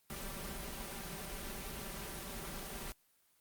pink noise with comb filter, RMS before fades -43 dBFS, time 0.1-2.92 s, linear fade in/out 0 ms, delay 5.1 ms, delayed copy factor +0.85, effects white hiss -72 dBFS RMS until 3.4 s + Opus 24 kbps

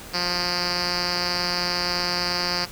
5% pulse tone with low-pass filter, 176.9 Hz, F3, 23 cents sharp, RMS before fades -25 dBFS, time 0.13-2.66 s, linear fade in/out 20 ms, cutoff 4700 Hz, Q 9.5, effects pink hiss -40 dBFS RMS until 2.71 s

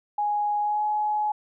sine tone with pitch glide, 830.6 to 844.1 Hz, G#5 to G#5, 0 to +28 cents, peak -22 dBFS, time 0.18-1.32 s, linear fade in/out 5 ms, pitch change +28 cents, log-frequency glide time 0.6-0.83 s, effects none

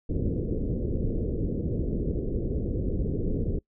pink low-pass noise, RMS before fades -28 dBFS, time 0.09-3.59 s, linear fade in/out 5 ms, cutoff 490 Hz, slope 48 dB/octave, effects noise-tail reverb RT60 0.1 s tail -24 dB re dry

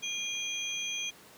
sine tone cluster, 2422 / 3263 / 6180 Hz, D#7 / G#7 / G8, -47 / -31 / -26 cents, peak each -37 / -36 / -38 dBFS, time 0.02-1.11 s, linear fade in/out 20 ms, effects pink hiss -54 dBFS RMS until 1.37 s + high-pass 150 Hz 12 dB/octave

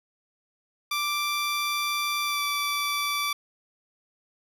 15% pulse tone with pitch glide, 1174.7 to 1160.5 Hz, D6 to D6, 0 to -21 cents, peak -19 dBFS, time 0.91-3.33 s, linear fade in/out 5 ms, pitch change -21 cents, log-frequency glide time 2.24-2.42 s, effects none

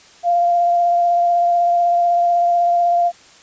sine tone with vibrato, 695 Hz, F5, 9 cents flat, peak -12 dBFS, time 0.23-3.12 s, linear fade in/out 50 ms, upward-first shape sine, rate 16 Hz, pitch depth 14 cents each way, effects white hiss -46 dBFS RMS until 3.42 s + resampled to 16000 Hz

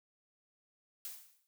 blue noise with exponential decay, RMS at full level -41 dBFS, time 1.05-1.47 s, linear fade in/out 0 ms, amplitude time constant 90 ms, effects noise-tail reverb RT60 0.1 s tail -26 dB re dry

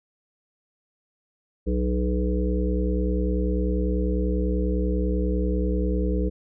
harmonic tone with a mistuned harmonic, 61.74 Hz, B1, in tune, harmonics 1 / 3 / 5 / 7 / 8, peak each -23 / -28 / -30 / -31 / -32 dBFS, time 1.66-6.3 s, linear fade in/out 20 ms, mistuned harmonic 7, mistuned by -34 cents, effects none

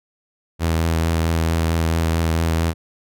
sawtooth tone with vibrato, 82 Hz, E2, 9 cents flat, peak -13 dBFS, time 0.59-2.74 s, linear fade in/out 50 ms, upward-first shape triangle, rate 4.5 Hz, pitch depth 22 cents each way, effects none

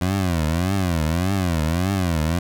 20% pulse tone with vibrato, 87.31 Hz, F2, in tune, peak -14 dBFS, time 0.01-2.39 s, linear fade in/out 5 ms, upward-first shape triangle, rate 1.7 Hz, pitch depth 240 cents each way, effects none

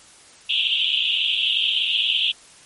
white band-pass noise, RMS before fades -21 dBFS, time 0.49-2.32 s, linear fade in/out 10 ms, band 2700 to 3500 Hz, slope 96 dB/octave, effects white hiss -48 dBFS RMS until 2.65 s + MP3 48 kbps

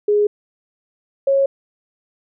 sine tone pair in turn, 415.3 / 548.1 Hz, G#4 / C#5, 0 / -20 cents, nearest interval perfect fourth, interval 480 cents, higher second, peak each -12 dBFS, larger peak neither, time 0.08-0.27 / 1.27-1.46 s, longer neither, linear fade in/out 5 ms, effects none

